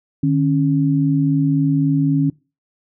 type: tone pair together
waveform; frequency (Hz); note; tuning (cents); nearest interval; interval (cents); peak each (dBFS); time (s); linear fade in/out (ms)
sine; 151.7 / 275.5; D#3 / C#4; -44 / -11; minor seventh; 1033; -16; 0.23-2.3; 5
effects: noise-tail reverb RT60 0.3 s tail -23 dB re dry